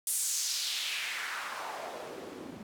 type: noise with band-pass filter sweep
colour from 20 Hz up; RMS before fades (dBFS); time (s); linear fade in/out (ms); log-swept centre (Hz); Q
white; -36; 0.07-2.63; 2; 10000 to 210; 2.1
effects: none